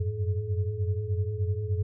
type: tone cluster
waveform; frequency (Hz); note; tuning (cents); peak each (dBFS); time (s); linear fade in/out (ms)
sine; 91.3 / 94.7 / 104.6 / 426.9; F#2 / F#2 / G#2 / G#4; -23 / +41 / +13 / +48; -31 / -31 / -30 / -37; 0-1.83; 10
effects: none